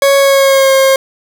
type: tone with pitch glide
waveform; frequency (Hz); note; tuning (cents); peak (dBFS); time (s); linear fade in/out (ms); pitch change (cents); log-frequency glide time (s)
40% pulse; 554.4 to 535.8; C#5 to C5; 0 to +41; -5; 0.02-0.96; 2; -59; 0.17-0.72
effects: none